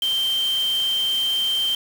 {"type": "tone in noise", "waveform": "sine", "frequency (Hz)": 3136, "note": "G7", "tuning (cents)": 0, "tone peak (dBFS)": -19, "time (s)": [0.02, 1.75], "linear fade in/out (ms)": 2, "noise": "white", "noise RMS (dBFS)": -35, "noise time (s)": [0.02, 1.75], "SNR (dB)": 13, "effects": []}